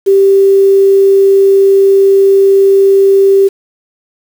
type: tone with quantisation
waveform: sine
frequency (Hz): 391.6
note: G4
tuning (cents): -2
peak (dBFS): -3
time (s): 0.06-3.49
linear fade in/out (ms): 20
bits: 5
effects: none